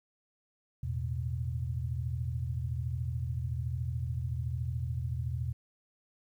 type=chord; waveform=sine; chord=E suspended fourth; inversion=none; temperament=just; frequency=82.41 / 109.88 / 123.61 Hz; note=E2 / A2 / B2; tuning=0 / -2 / +2 cents; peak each=-35 / -40 / -34 dBFS; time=0.83-5.53 s; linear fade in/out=5 ms; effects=11-bit